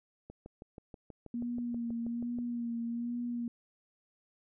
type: click train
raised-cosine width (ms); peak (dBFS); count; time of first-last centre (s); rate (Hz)
2; -33; 14; 0.3-2.387; 6.23
type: tone with vibrato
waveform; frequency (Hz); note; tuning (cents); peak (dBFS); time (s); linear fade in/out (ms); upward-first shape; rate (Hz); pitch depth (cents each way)
sine; 236.8; A#3; +27; -33; 1.34-3.48; 2; sine; 1.2; 31
effects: none